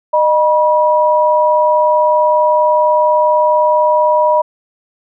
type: tone pair together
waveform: sine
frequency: 612.4 / 968 Hz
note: D#5 / B5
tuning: -28 / -35 cents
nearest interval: minor sixth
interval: 793 cents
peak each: -11 dBFS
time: 0.13-4.42 s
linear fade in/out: 10 ms
effects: none